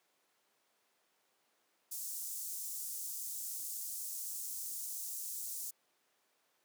pink high-pass noise, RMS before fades -42 dBFS, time 1.91-5.71 s, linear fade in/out 10 ms, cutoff 6800 Hz, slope 24 dB/octave, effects pink hiss -75 dBFS RMS until 6.64 s + high-pass 400 Hz 12 dB/octave

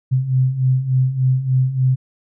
sine beating tone pair, 127.5 / 130.9 Hz, C3 / C3, -44 / +1 cents, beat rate 3.4 Hz, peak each -20 / -15 dBFS, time 0.11-1.96 s, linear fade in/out 20 ms, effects none

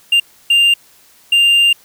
triangle tone bursts at uneven times, 2794 Hz, F7, in tune, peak -6 dBFS, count 3, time 0.12-0.2 / 0.5-0.74 / 1.32-1.73 s, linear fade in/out 5 ms, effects white hiss -48 dBFS RMS until 1.84 s

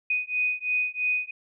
sine beating tone pair, 2489 / 2492 Hz, D#7 / D#7, 0 / +2 cents, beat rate 3 Hz, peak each -27 / -27 dBFS, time 0.1-1.31 s, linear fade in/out 5 ms, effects none

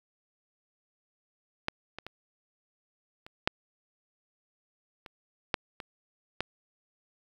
clicks, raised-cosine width 0.3 ms, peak -12 / -23 / -24 / -30 / -7 / -28 / -9 / -23 / -13 dBFS, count 9, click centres 1.684 / 1.986 / 2.066 / 3.265 / 3.475 / 5.062 / 5.542 / 5.802 / 6.406 s, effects 8-bit

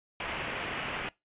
white low-pass noise, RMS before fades -36 dBFS, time 0.2-1.09 s, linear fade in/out 2 ms, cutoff 3000 Hz, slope 48 dB/octave, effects noise-tail reverb RT60 0.2 s tail -22 dB re dry + resampled to 8000 Hz

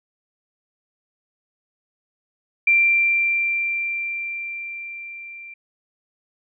sine tone with level ramp, 2362 Hz, D7, 9 cents sharp, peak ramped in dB -12 to -36 dBFS, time 2.67-5.54 s, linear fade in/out 5 ms, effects none

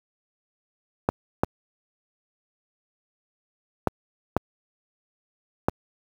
clicks, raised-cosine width 1 ms, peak -5 dBFS, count 5, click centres 1.089 / 1.435 / 3.873 / 4.366 / 5.685 s, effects high-pass 60 Hz 12 dB/octave + 7-bit

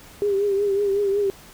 sine tone with vibrato, 401.1 Hz, G4, 40 cents sharp, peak -18 dBFS, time 0.22-1.3 s, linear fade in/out 0 ms, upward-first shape triangle, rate 5.4 Hz, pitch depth 62 cents each way, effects pink hiss -46 dBFS RMS until 1.53 s

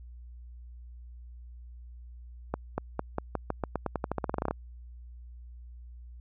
accelerating click train, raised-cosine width 1 ms, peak -15 dBFS, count 21, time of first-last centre 2.54-4.51 s, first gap 240 ms, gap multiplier 0.89, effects added 60 Hz sine -44 dBFS peak until 6.2 s

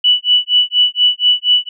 sine tone with tremolo, 2960 Hz, F#7, in tune, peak -6 dBFS, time 0.04-1.69 s, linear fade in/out 5 ms, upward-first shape sine, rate 4.2 Hz, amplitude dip 100%, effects none

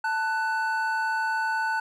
triangle tone pair together, 886 / 1490 Hz, A5 / F#6, +12 / +12 cents, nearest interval major sixth, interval 900 cents, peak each -25 dBFS, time 0.04-1.8 s, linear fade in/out 5 ms, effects none

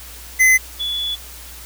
square / sine tone pair in turn, 2038 / 3427 Hz, C7 / A7, -46 / -46 cents, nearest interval major sixth, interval 900 cents, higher second, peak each -10 / -20 dBFS, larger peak first, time 0.39-0.58 / 0.79-1.16 s, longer second, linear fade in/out 20 ms, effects added 60 Hz sine -39 dBFS peak until 1.65 s + white hiss -38 dBFS RMS until 1.65 s

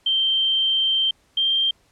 sine tone pair in turn, 3136 / 3169 Hz, G7 / G7, 0 / +18 cents, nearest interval unison, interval 18 cents, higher second, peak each -17 dBFS, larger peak neither, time 0.06-1.11 / 1.37-1.71 s, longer first, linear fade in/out 5 ms, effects pink hiss -61 dBFS RMS until 1.91 s + low-pass 10000 Hz 12 dB/octave

